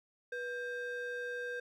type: ring-modulated tone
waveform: triangle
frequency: 1038 Hz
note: C6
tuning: 14 cents flat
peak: -32 dBFS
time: 0.32-1.6 s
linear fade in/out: 5 ms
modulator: 550 Hz
effects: none